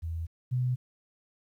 sine tone pair in turn, 82.41 / 125.71 Hz, E2 / B2, 0 / +31 cents, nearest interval perfect fifth, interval 731 cents, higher second, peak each -31 / -25 dBFS, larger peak second, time 0.02-0.27 / 0.51-0.76 s, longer neither, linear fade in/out 20 ms, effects 11-bit

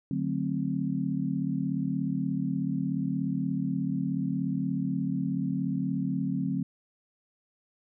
sine chord, D dominant seventh, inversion none, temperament just, 146.83 / 183.54 / 220.2 / 264.3 Hz, D3 / F#3 / A3 / C4, 0 / -14 / +2 / +18 cents, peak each -33 / -31 / -35 / -31 dBFS, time 0.11-6.63 s, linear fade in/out 2 ms, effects none

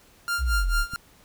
45% pulse tone with tremolo, 1396.9 Hz, F6, in tune, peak -23 dBFS, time 0.28-0.96 s, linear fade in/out 0 ms, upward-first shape sine, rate 4.5 Hz, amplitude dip 90%
sine exponential sweep, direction down, 69.3 to 32.7 Hz, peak -21 dBFS, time 0.38-0.86 s, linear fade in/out 50 ms
click, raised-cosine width 5 ms, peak -25 dBFS, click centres 0.936 s
effects pink hiss -56 dBFS RMS until 1.24 s

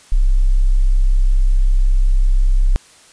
sine tone, 32.7 Hz, C1, in tune, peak -9 dBFS, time 0.12-2.76 s, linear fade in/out 0 ms, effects white hiss -46 dBFS RMS until 3.12 s + resampled to 22050 Hz

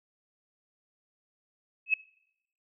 sine tone with exponential growth, 2582 Hz, E7, 37 cents flat, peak -17 dBFS, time 1.86-1.94 s, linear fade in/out 5 ms, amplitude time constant 16 ms, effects noise-tail reverb RT60 0.8 s tail -22 dB re dry

